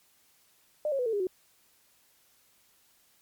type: tone with pitch steps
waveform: sine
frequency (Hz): 604 / 547.5 / 496.3 / 449.9 / 407.8 / 369.7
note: D5 / C#5 / B4 / A4 / G#4 / F#4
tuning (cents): +48 / -22 / +8 / +39 / -32 / -1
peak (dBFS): -26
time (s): 0.85-1.27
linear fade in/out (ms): 2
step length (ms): 70
effects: white hiss -65 dBFS RMS until 3.21 s + MP3 96 kbps